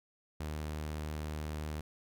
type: tone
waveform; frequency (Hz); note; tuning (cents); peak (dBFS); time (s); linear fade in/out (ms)
sawtooth; 76.4; D#2; -31; -33; 0.4-1.81; 5
effects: none